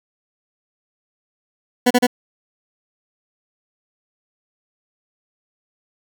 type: tone bursts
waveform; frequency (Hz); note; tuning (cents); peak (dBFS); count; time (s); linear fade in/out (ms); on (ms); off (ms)
20% pulse; 246.9; B3; 0; -6; 3; 1.86-2.069; 10; 47; 34
effects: 8-bit